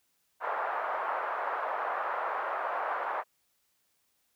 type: band-pass noise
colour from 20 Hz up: white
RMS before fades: -33 dBFS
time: 0.4-3.24 s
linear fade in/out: 50 ms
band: 580 to 1300 Hz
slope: 24 dB/octave
effects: white hiss -74 dBFS RMS until 4.35 s